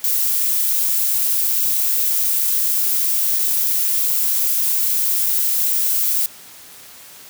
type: noise with dropouts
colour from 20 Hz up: violet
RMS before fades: -18 dBFS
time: 0.04-6.26 s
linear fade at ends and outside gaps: 0 ms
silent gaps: 3.387-3.391 / 5.261-5.265 s
effects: white hiss -41 dBFS RMS until 7.29 s + high-pass 60 Hz 12 dB/octave